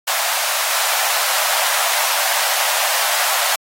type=high-pass noise; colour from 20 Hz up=pink; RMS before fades=-19 dBFS; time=0.07-3.56 s; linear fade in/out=10 ms; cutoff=610 Hz; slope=48 dB/octave; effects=AAC 48 kbps